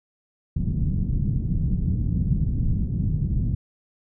white low-pass noise, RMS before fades -23 dBFS, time 0.56-3.55 s, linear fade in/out 5 ms, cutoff 170 Hz, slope 24 dB/octave, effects none

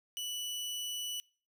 sawtooth tone, 2960 Hz, F#7, in tune, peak -33 dBFS, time 0.17-1.2 s, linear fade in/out 0 ms, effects noise-tail reverb RT60 0.4 s tail -24 dB re dry

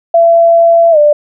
sine tone with pitch glide, 673 to 592.7 Hz, E5 to D5, +36 to +16 cents, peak -3 dBFS, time 0.14-1.13 s, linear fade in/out 5 ms, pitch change -220 cents, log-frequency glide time 0.91-0.98 s, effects none

